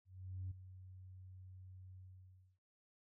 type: tone with ADSR envelope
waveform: sine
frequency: 93 Hz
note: F#2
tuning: 9 cents sharp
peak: -40 dBFS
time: 0.05-2.59 s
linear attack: 460 ms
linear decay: 9 ms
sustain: -13 dB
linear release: 620 ms
effects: noise-tail reverb RT60 0.1 s tail -21 dB re dry + tanh soft clip ceiling -37 dBFS